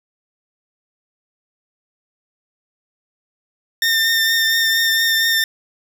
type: tone with vibrato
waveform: 20% pulse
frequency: 1812 Hz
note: A#6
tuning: 50 cents flat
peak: -9 dBFS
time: 3.82-5.44 s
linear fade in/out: 2 ms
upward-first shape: triangle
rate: 4.3 Hz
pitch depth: 21 cents each way
effects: none